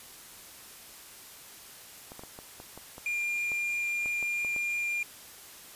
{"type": "clicks", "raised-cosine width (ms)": 1, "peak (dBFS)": -30, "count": 12, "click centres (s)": [2.119, 2.194, 2.236, 2.389, 2.601, 2.776, 2.981, 3.518, 4.059, 4.227, 4.448, 4.563]}
{"type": "tone", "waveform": "triangle", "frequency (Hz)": 2401, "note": "D7", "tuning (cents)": 38, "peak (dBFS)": -27, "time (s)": [3.06, 5.03], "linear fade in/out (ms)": 2}
{"effects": ["white hiss -49 dBFS RMS until 5.75 s", "resampled to 32000 Hz"]}